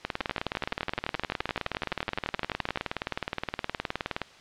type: two click trains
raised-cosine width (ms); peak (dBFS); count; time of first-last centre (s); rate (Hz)
0.3; -12 / -12; 31 / 81; 0.21-2.774 / 0.05-4.217; 11.7 / 19.2
effects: white hiss -51 dBFS RMS until 4.4 s + low-pass 4000 Hz 12 dB/octave